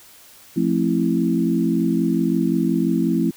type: chord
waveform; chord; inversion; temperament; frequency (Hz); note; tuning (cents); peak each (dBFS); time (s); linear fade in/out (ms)
sine; F major seventh; none; equal with one note detuned; 174.61 / 220 / 265.9 / 329.6; F3 / A3 / C4 / E4; 0 / 0 / +28 / 0; -22; 0.56-3.31; 10
effects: white hiss -47 dBFS RMS until 3.36 s